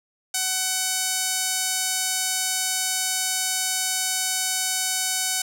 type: tone with band-pass filter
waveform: sawtooth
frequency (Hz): 750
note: F#5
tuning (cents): +23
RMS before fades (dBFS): -25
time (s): 0.34-5.42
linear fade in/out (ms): 5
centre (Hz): 8000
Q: 1.3
effects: none